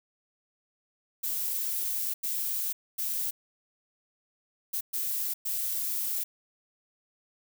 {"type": "noise bursts at uneven times", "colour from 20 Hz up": "violet", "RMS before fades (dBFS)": -31, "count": 6, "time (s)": [[1.23, 2.14], [2.23, 2.73], [2.98, 3.31], [4.73, 4.81], [4.93, 5.34], [5.45, 6.24]], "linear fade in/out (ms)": 10, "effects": []}